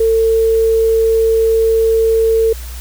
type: tone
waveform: sine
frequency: 450 Hz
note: A4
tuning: 39 cents sharp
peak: -9 dBFS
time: 0-2.53 s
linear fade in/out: 5 ms
effects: added 60 Hz sine -25 dBFS peak until 2.8 s + white hiss -35 dBFS RMS until 2.8 s